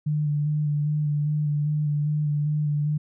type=tone with vibrato; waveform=sine; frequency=149 Hz; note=D3; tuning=25 cents sharp; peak=-21 dBFS; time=0.06-2.98 s; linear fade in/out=10 ms; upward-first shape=square; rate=2.5 Hz; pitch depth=19 cents each way; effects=none